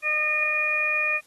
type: harmonic tone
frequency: 610 Hz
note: D#5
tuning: 34 cents flat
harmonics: 1 / 2 / 3 / 4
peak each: -34 / -33 / -30 / -22 dBFS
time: 0.02-1.21 s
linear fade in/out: 50 ms
effects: white hiss -58 dBFS RMS until 1.26 s + AAC 32 kbps